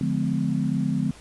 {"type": "chord", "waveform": "sine", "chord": "D diminished seventh", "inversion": "none", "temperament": "just", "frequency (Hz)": [146.83, 176.2, 211.4, 253.7], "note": ["D3", "F3", "Ab3", "Cb4"], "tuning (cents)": [0, 16, 31, 47], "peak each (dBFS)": -27, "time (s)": [0.01, 1.11], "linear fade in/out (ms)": 2, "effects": ["pink hiss -48 dBFS RMS until 1.2 s", "resampled to 24000 Hz"]}